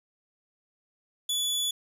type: tone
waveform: sawtooth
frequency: 3437 Hz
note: A7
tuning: 41 cents flat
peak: -23 dBFS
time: 1.29-1.71 s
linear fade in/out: 5 ms
effects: resampled to 32000 Hz + 9-bit